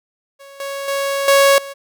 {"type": "tone with level steps", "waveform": "sawtooth", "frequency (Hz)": 554.4, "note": "C#5", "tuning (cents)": 0, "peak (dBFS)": [-34, -20, -14, -5, -25], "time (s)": [0.39, 1.74], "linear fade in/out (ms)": 20, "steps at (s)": [0.6, 0.88, 1.28, 1.58], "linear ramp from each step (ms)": 2, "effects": []}